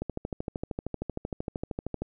click train, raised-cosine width 2 ms, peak -18 dBFS, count 27, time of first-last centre 0.02-2.02 s, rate 13 Hz, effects none

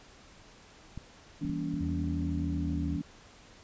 clicks, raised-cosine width 5 ms, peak -27 dBFS, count 4, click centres 0.976 / 1.45 / 1.498 / 1.741 s
sine chord, E diminished seventh, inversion none, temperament just, 164.81 / 197.78 / 237.3 / 284.8 Hz, E3 / G3 / Bb3 / Db4, 0 / +16 / +31 / +47 cents, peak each -35 / -40 / -40 / -34 dBFS, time 1.41-3.02 s, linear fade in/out 10 ms
triangle tone with pitch glide, 82.41 to 78.55 Hz, E2 to D#2, 0 to +17 cents, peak -31 dBFS, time 1.8-2.97 s, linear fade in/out 10 ms, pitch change -83 cents, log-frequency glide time 2.05-2.85 s
effects pink hiss -55 dBFS RMS until 3.63 s + resampled to 16000 Hz

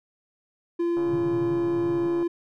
triangle tone, 342.5 Hz, F4, 34 cents flat, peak -20 dBFS, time 0.79-2.28 s, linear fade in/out 10 ms
click train, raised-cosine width 1 ms, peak -26 dBFS, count 177, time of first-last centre 0.97-2.227 s, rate 140 Hz
pink band-pass noise, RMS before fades -37 dBFS, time 1.06-2.08 s, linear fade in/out 20 ms, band 110 to 160 Hz, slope 48 dB/octave
effects none

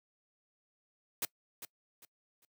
white noise with echo, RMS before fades -34 dBFS, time 1.22-1.25 s, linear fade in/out 2 ms, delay 400 ms, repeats 3, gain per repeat -11 dB, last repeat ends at 2.45 s, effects noise-tail reverb RT60 0.1 s tail -22 dB re dry + high-pass 100 Hz 12 dB/octave

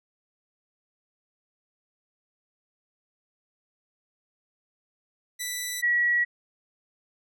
10% pulse / sine tone pair in turn, 1975.5 / 1924.8 Hz, B6 / B6, 0 / -45 cents, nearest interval unison, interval 45 cents, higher first, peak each -21 / -20 dBFS, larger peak second, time 5.39-5.82 / 5.82-6.25 s, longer neither, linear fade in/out 20 ms, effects none

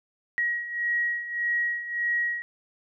sine beating tone pair, 1900 / 1901.7 Hz, A#6 / A#6, +33 / +34 cents, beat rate 1.7 Hz, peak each -31 / -26 dBFS, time 0.38-2.42 s, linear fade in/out 0 ms, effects none

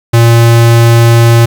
square tone, 116.54 Hz, A#2, in tune, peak -3 dBFS, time 0.13-1.46 s, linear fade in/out 10 ms, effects 7-bit

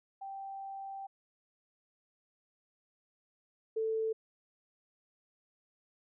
sine tone pair in turn, 782 / 443 Hz, G5 / A4, -4 / +12 cents, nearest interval minor seventh, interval 984 cents, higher first, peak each -40 / -30 dBFS, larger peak second, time 0.21-1.07 / 3.76-4.13 s, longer first, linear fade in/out 10 ms, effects none

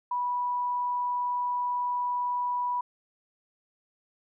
sine tone, 981 Hz, B5, 12 cents flat, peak -26 dBFS, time 0.11-2.81 s, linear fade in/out 5 ms, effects none

